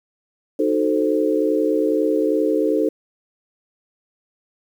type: chord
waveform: sine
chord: D# diminished seventh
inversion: none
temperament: equal with one note detuned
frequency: 307.6 / 370 / 440 / 523.3 Hz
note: D#4 / F#4 / A4 / C5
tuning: -20 / 0 / 0 / 0 cents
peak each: -20 / -25 / -20 / -23 dBFS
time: 0.59-2.89 s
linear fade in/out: 5 ms
effects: 8-bit